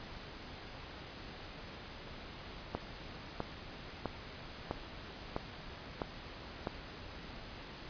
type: click train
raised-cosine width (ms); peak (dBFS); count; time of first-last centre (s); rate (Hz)
1; -20; 7; 2.75-6.672; 1.53
effects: pink hiss -48 dBFS RMS until 7.89 s + resampled to 11025 Hz